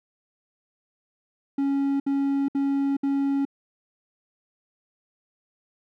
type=tone bursts; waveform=triangle; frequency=277.2 Hz; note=C#4; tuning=in tune; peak=-19 dBFS; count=4; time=1.58-3.452 s; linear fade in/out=5 ms; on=420 ms; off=64 ms; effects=none